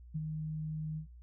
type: tone with ADSR envelope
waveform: sine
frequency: 155.56 Hz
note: D#3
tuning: in tune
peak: -31 dBFS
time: 0.14-1.07 s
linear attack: 18 ms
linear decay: 31 ms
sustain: -4 dB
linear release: 100 ms
effects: noise-tail reverb RT60 0.2 s tail -18 dB re dry + added 60 Hz sine -50 dBFS peak until 1.22 s